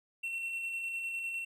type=tone with tremolo; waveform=triangle; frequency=2713 Hz; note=E7; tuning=49 cents sharp; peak=-32 dBFS; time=0.23-1.45 s; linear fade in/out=10 ms; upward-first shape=square; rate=9.9 Hz; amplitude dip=25%; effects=none